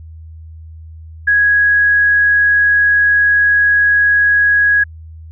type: tone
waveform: sine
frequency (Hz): 1661.2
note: G#6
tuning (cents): 0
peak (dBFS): -8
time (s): 1.27-4.84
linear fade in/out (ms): 10
effects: added 80 Hz sine -31 dBFS peak until 5.31 s